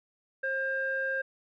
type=tone with low-pass filter; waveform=square; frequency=533 Hz; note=C5; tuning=32 cents sharp; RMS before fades=-31 dBFS; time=0.43-1.22 s; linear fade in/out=10 ms; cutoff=1500 Hz; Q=9; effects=none